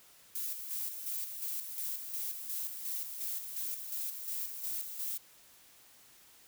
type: noise with tremolo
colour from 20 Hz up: violet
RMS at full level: -37 dBFS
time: 0.35-5.18 s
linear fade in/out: 5 ms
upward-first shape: square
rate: 2.8 Hz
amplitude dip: 50%
effects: white hiss -60 dBFS RMS until 6.47 s